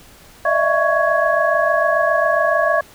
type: tone cluster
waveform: sine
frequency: 599 / 647 / 674 / 1115 / 1667 Hz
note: D5 / E5 / E5 / C#6 / G#6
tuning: +34 / -32 / +38 / +10 / +6 cents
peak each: -20 dBFS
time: 0.45-2.81 s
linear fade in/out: 5 ms
effects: pink hiss -45 dBFS RMS until 2.94 s